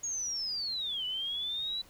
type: linear two-way sweep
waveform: sine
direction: down then up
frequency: 6690 to 2952 to 3980 Hz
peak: -32 dBFS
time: 0.03-1.82 s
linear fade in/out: 10 ms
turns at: 1.05 s
effects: pink hiss -58 dBFS RMS until 1.89 s

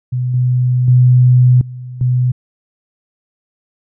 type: tone with level steps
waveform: sine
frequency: 125.3 Hz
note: B2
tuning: 25 cents sharp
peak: -14 / -10 / -5 / -25 / -10 dBFS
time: 0.12-2.32 s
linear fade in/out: 10 ms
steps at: 0.34 / 0.88 / 1.61 / 2.01 s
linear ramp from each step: 2 ms
effects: none

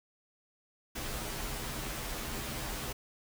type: noise with comb filter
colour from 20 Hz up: pink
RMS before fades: -38 dBFS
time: 0.95-2.93 s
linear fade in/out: 10 ms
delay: 11 ms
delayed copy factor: -0.9
effects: none

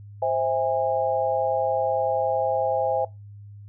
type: chord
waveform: sine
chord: C augmented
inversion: none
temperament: just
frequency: 523.3 / 654.1 / 817.6 Hz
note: C5 / E5 / G#5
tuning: 0 / -14 / -27 cents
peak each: -25 dBFS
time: 0.22-3.05 s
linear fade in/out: 5 ms
effects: noise-tail reverb RT60 0.2 s tail -20 dB re dry + added 102 Hz sine -40 dBFS peak until 3.68 s

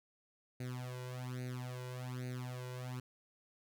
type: tone with flanger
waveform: sawtooth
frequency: 125.8 Hz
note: B2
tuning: 32 cents sharp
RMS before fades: -43 dBFS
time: 0.6-3 s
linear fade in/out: 5 ms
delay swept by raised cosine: 0.46 to 2.06 ms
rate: 1.2 Hz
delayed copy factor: +0.9
effects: none

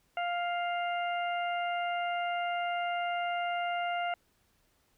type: harmonic tone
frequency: 700 Hz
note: F5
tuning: 4 cents sharp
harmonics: 1 / 2 / 3 / 4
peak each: -31 / -38 / -40 / -42 dBFS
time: 0.17-4.14 s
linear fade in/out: 2 ms
effects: pink hiss -71 dBFS RMS until 4.97 s

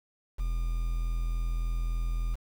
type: tone with quantisation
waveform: triangle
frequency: 41.73 Hz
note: E1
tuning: 22 cents sharp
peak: -25 dBFS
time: 0.38-2.36 s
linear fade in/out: 20 ms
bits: 8
effects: none

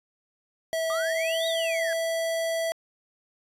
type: tone with pitch glide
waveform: square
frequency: 651 to 658.2 Hz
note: E5 to E5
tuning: -22 to -3 cents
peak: -26 dBFS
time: 0.73-2.72 s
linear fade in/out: 0 ms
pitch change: +19 cents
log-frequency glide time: 1.18-1.53 s
type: exponential two-way sweep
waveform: triangle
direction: up then down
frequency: 1166 to 3870 to 1609 Hz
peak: -29 dBFS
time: 0.9-1.93 s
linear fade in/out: 0 ms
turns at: 1.47 s
effects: resampled to 32000 Hz

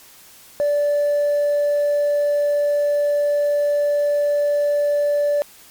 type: tone with hard clipping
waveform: triangle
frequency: 582 Hz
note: D5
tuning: 16 cents flat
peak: -15 dBFS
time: 0.6-5.42 s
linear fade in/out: 0 ms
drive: 2 dB
effects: white hiss -46 dBFS RMS until 5.7 s + MP3 96 kbps

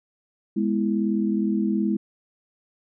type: chord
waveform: sine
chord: E major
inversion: first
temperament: equal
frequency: 207.7 / 246.9 / 329.6 Hz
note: G#3 / B3 / E4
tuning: 0 / 0 / 0 cents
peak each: -22 / -28 / -26 dBFS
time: 0.56-1.97 s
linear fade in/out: 10 ms
effects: none

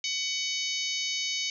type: harmonic tone with a mistuned harmonic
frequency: 750 Hz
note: F#5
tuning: 23 cents sharp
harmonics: 3 / 4 / 5 / 6 / 7 / 8 / 9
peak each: -34 / -35 / -36 / -37 / -37 / -38 / -39 dBFS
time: 0.04-1.5 s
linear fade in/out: 2 ms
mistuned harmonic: 9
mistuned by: -57 cents
effects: none

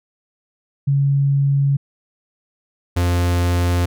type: tone pair in turn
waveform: sine / 45% pulse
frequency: 139.6 / 87.77 Hz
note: C#3 / F2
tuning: +13 / +9 cents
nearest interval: minor sixth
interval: 804 cents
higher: first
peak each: -13 / -15 dBFS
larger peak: first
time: 0.87-1.77 / 2.96-3.86 s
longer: neither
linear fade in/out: 10 ms
effects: none

